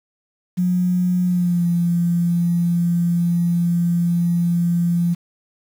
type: tone with pitch glide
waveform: sine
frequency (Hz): 180 to 172.27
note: F#3 to F3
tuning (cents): -47 to -23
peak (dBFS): -15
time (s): 0.57-5.15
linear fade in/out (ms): 20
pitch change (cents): -76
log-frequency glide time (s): 1.26-1.66
effects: 7-bit